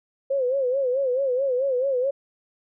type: tone with vibrato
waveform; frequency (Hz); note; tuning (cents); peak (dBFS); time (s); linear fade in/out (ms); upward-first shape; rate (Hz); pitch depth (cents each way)
sine; 523.3; C5; 0; -20; 0.3-2.11; 10; sine; 4.6; 110
effects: none